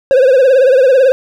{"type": "tone with vibrato", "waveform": "triangle", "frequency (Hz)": 523.3, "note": "C5", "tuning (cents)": 0, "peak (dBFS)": -3, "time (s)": [0.11, 1.12], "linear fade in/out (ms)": 0, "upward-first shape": "triangle", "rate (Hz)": 18, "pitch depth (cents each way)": 120, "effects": []}